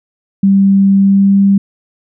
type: tone with pitch glide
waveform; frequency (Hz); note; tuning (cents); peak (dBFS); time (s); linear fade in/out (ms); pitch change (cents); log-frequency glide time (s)
sine; 196 to 197.59; G3 to G3; 0 to +14; -5; 0.43-1.58; 5; +14; 0.97-1.39
effects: none